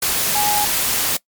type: tone in noise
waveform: sine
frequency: 830.6 Hz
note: G#5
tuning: in tune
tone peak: -18 dBFS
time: 0.35-0.65 s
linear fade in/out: 5 ms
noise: white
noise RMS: -19 dBFS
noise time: 0.02-1.17 s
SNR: -2 dB
effects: noise-tail reverb RT60 0.1 s tail -22 dB re dry + MP3 96 kbps